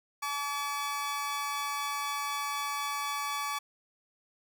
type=tone pair together; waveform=sawtooth; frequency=857 / 1144 Hz; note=A5 / D6; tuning=-46 / -46 cents; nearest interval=perfect fourth; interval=500 cents; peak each=-34 / -29 dBFS; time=0.22-3.59 s; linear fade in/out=10 ms; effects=none